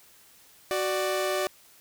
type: tone pair together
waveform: sawtooth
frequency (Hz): 373 / 591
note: F#4 / D5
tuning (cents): +14 / +11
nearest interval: minor sixth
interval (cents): 797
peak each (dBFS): -25 / -24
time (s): 0.71-1.47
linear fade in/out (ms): 0
effects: white hiss -56 dBFS RMS until 1.8 s